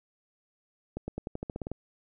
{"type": "accelerating click train", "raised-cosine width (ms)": 2, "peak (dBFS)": -21, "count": 11, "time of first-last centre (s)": [0.97, 1.716], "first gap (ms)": 110, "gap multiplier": 0.91, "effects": []}